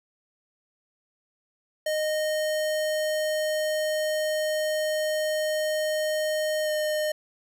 square tone with pitch glide, 617 to 611.3 Hz, D#5 to D#5, -15 to -31 cents, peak -25 dBFS, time 1.86-7.12 s, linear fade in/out 5 ms, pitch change -16 cents, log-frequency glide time 6.64-6.69 s, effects 11-bit

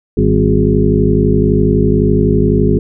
harmonic tone with a mistuned harmonic, 51.91 Hz, G#1, in tune, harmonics 1 / 2 / 3 / 4 / 5 / 7 / 8, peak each -16 / -16 / -16 / -16 / -16 / -16 / -16 dBFS, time 0.17-2.79 s, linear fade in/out 5 ms, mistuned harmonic 4, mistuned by -88 cents, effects none

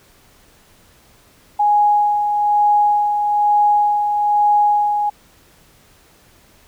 sine tone with tremolo, 830 Hz, G#5, 1 cent flat, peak -10 dBFS, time 1.59-5.1 s, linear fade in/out 10 ms, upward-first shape sine, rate 1.1 Hz, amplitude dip 45%, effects pink hiss -51 dBFS RMS until 6.67 s

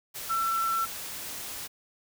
sine tone in noise, 1341 Hz, E6, 29 cents sharp, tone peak -25 dBFS, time 0.29-0.86 s, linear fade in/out 20 ms, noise white, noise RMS -38 dBFS, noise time 0.14-1.68 s, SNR +10 dB, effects none

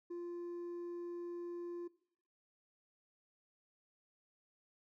triangle tone with hard clipping, 347.5 Hz, F4, 9 cents flat, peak -40 dBFS, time 0.1-1.88 s, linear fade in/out 10 ms, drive 1 dB, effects noise-tail reverb RT60 0.6 s tail -19 dB re dry

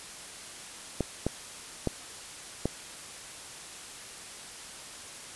clicks, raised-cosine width 2 ms, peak -13 dBFS, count 4, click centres 1.007 / 1.266 / 1.873 / 2.656 s, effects white hiss -44 dBFS RMS until 5.35 s + resampled to 24000 Hz

